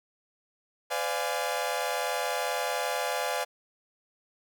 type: chord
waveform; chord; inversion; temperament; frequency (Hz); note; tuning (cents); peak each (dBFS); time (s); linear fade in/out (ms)
sawtooth; B diminished seventh; none; equal with one note detuned; 506.9 / 587.3 / 698.5 / 830.6; B4 / D5 / F5 / Ab5; +45 / 0 / 0 / 0; -30; 0.9-3.45; 20
effects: none